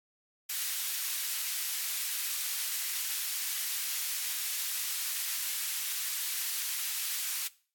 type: high-pass noise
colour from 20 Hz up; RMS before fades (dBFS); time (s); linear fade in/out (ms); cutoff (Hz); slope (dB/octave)
white; -34; 0.49-7.48; 10; 1900; 12
effects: noise-tail reverb RT60 0.4 s tail -19 dB re dry + AAC 64 kbps